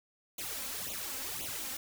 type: noise with flanger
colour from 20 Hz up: white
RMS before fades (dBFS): -39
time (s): 0.38-1.77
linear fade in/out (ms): 5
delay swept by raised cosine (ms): 0.29 to 3.89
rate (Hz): 1.9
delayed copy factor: +0.9
effects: none